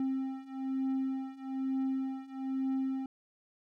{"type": "beating tone pair", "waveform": "triangle", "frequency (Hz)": [264.9, 266], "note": ["C4", "C4"], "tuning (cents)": [22, 29], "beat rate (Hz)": 1.1, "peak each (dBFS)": [-34, -32], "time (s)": [0, 3.06], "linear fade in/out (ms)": 2, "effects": []}